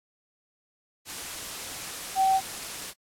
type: tone in noise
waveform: sine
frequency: 767 Hz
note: G5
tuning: 38 cents flat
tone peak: -19 dBFS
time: 2.15-2.41 s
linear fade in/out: 50 ms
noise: white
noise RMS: -36 dBFS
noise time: 1.05-2.94 s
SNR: +14 dB
effects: low-pass 11000 Hz 12 dB/octave + AAC 64 kbps